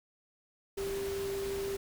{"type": "tone in noise", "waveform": "sine", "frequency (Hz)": 393.6, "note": "G4", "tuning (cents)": 7, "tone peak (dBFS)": -33, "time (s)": [0.77, 1.77], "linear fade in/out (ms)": 10, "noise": "pink", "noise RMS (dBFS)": -43, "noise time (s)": [0.77, 1.77], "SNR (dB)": 7, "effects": []}